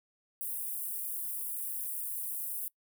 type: high-pass noise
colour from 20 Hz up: white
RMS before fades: -37 dBFS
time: 0.41-2.68 s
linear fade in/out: 0 ms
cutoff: 9200 Hz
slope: 48 dB/octave
effects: noise-tail reverb RT60 0.1 s tail -24 dB re dry